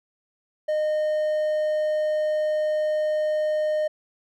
triangle tone, 613 Hz, D#5, 26 cents flat, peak -19 dBFS, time 0.68-3.88 s, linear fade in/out 10 ms, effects none

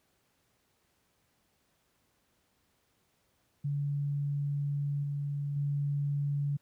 sine tone with level steps, 143.1 Hz, D3, 45 cents flat, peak -29 / -31 / -28 dBFS, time 3.64-6.57 s, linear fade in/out 10 ms, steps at 5.03 / 5.56 s, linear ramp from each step 5 ms, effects pink hiss -73 dBFS RMS until 6.61 s + high-pass 60 Hz 12 dB/octave

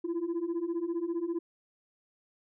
sine beating tone pair, 329.6 / 344.6 Hz, E4 / F4, 0 / -23 cents, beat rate 15 Hz, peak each -32 / -30 dBFS, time 0.04-1.39 s, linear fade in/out 10 ms, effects tanh soft clip ceiling -27 dBFS

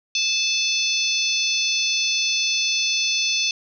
harmonic tone, 872 Hz, A5, 16 cents flat, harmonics 3 / 4 / 5 / 6 / 7, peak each -24 / -25 / -26 / -27 / -27 dBFS, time 0.15-3.51 s, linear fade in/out 2 ms, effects none

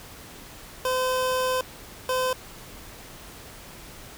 25% pulse tone bursts at uneven times, 512 Hz, C5, 38 cents flat, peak -19 dBFS, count 2, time 0.85-1.61 / 2.09-2.33 s, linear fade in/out 2 ms, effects pink hiss -44 dBFS RMS until 4.17 s

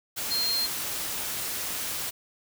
sine tone in noise, 4198 Hz, C8, 5 cents sharp, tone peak -25 dBFS, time 0.3-0.67 s, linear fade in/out 20 ms, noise white, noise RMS -32 dBFS, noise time 0.16-2.11 s, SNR +4 dB, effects none

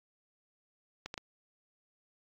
clicks, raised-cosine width 0.2 ms, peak -22 dBFS, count 3, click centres 1.06 / 1.141 / 1.178 s, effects low-pass 7000 Hz 12 dB/octave + AAC 48 kbps

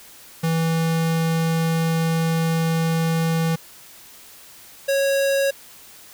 square tone pair in turn, 163.7 / 550.6 Hz, E3 / C#5, -12 / -12 cents, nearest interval octave + major sixth, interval 2100 cents, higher second, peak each -19 / -18 dBFS, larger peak second, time 0.43-3.56 / 4.88-5.51 s, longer first, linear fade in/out 10 ms, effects white hiss -45 dBFS RMS until 6.13 s

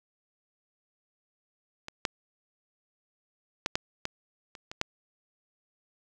clicks, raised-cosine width 0.2 ms, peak -21 / -9 / -10 / -9 / -14 / -27 / -22 / -9 dBFS, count 8, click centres 1.884 / 2.052 / 3.661 / 3.755 / 4.054 / 4.552 / 4.715 / 4.814 s, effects none

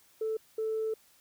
sine tone pair in turn, 440 / 440 Hz, A4 / A4, 0 / 0 cents, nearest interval unison, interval 0 cents, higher neither, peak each -28 dBFS, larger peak neither, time 0.21-0.37 / 0.58-0.94 s, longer second, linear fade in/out 5 ms, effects tanh soft clip ceiling -25 dBFS + white hiss -63 dBFS RMS until 1.2 s

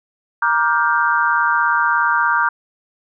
sine chord, G minor seventh, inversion first, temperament just, 940.8 / 1176 / 1411.2 / 1568 Hz, Bb5 / D6 / F6 / G6, +16 / +2 / +18 / 0 cents, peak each -19 dBFS, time 0.42-2.49 s, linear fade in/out 5 ms, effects none

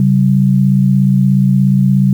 sine tone pair together, 135.61 / 192.5 Hz, C#3 / G3, -38 / -31 cents, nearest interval tritone, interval 607 cents, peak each -10 dBFS, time 0-2.13 s, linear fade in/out 2 ms, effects 7-bit

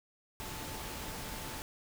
sine tone in noise, 880 Hz, A5, in tune, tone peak -51 dBFS, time 0.4-1.62 s, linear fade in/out 0 ms, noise pink, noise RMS -42 dBFS, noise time 0.4-1.62 s, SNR -12 dB, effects none

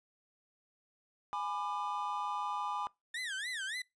triangle chord, G# diminished, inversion none, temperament just, 830.6 / 996.7 / 1196.1 Hz, G#5 / B5 / D6, 0 / +16 / +31 cents, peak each -37 dBFS, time 1.33-2.87 s, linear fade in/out 0 ms
30% pulse tone with vibrato, 1760 Hz, A6, in tune, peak -34 dBFS, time 3.14-3.82 s, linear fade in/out 5 ms, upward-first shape sine, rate 3.5 Hz, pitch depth 250 cents each way
effects noise-tail reverb RT60 0.2 s tail -23 dB re dry + resampled to 22050 Hz

